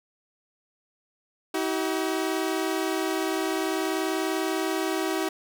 sawtooth tone pair together, 320 / 380.5 Hz, D#4 / F#4, +49 / +48 cents, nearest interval minor third, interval 299 cents, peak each -24 dBFS, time 1.54-5.29 s, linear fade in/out 5 ms, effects none

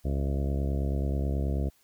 harmonic tone with a mistuned harmonic, 69.3 Hz, C#2, in tune, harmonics 1 / 2 / 3 / 4 / 5 / 6 / 7 / 8 / 9 / 10, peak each -27 / -33 / -37 / -39 / -41 / -43 / -44 / -45 / -46 / -47 dBFS, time 0.04-1.7 s, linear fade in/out 20 ms, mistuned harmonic 10, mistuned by -44 cents, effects white hiss -65 dBFS RMS until 1.83 s

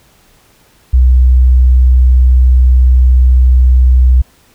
sine tone, 63 Hz, B1, 35 cents sharp, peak -3 dBFS, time 0.93-4.22 s, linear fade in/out 10 ms, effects pink hiss -48 dBFS RMS until 4.54 s

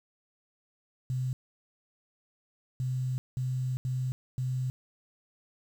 sine tone bursts at uneven times, 128.3 Hz, C3, 34 cents flat, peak -28 dBFS, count 5, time 1.1-1.33 / 2.8-3.18 / 3.37-3.77 / 3.85-4.12 / 4.38-4.7 s, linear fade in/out 0 ms, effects 9-bit

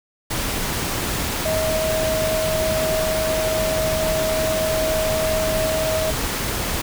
sine tone in noise, 634 Hz, D#5, 32 cents sharp, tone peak -20 dBFS, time 1.45-6.11 s, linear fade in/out 10 ms, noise pink, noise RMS -24 dBFS, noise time 0.3-6.82 s, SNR +1 dB, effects none

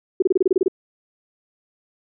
sine tone bursts, 374.7 Hz, F#4, 22 cents sharp, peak -12 dBFS, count 10, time 0.2-0.682 s, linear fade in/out 5 ms, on 23 ms, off 28 ms, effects none

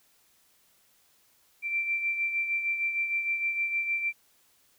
sine beating tone pair, 2349 / 2355.5 Hz, D7 / D7, 0 / +5 cents, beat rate 6.5 Hz, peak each -27 / -36 dBFS, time 1.62-4.13 s, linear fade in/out 50 ms, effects white hiss -65 dBFS RMS until 4.78 s

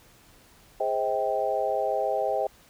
sine chord, Ab major seventh, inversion none, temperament equal with one note detuned, 415.3 / 523.3 / 637.5 / 784 Hz, Ab4 / C5 / Eb5 / G5, 0 / 0 / +42 / 0 cents, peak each -32 / -29 / -28 / -29 dBFS, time 0.8-2.47 s, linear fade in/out 5 ms, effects pink hiss -56 dBFS RMS until 2.69 s

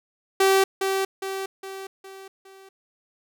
sawtooth tone with echo, 386.3 Hz, G4, 25 cents flat, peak -12 dBFS, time 0.4-0.64 s, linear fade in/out 5 ms, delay 410 ms, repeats 5, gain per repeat -6 dB, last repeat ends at 2.69 s, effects none

